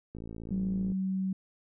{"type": "click train", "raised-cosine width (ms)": 3, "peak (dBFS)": -29, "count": 44, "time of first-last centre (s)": [0.15, 0.919], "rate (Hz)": 55.9}
{"type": "tone", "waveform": "sine", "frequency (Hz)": 189.8, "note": "F#3", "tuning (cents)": 44, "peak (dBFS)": -28, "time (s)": [0.51, 1.33], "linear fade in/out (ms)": 5}
{"effects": []}